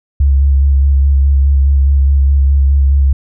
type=tone with vibrato; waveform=sine; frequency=69 Hz; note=C#2; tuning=7 cents flat; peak=-6 dBFS; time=0.2-3.13 s; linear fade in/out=5 ms; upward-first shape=square; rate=4.8 Hz; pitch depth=22 cents each way; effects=none